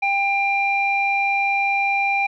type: tone with low-pass filter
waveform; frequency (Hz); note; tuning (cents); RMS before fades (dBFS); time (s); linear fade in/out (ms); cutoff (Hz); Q
square; 795; G5; +24; -20; 0.02-2.27; 10; 2200; 5.8
effects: none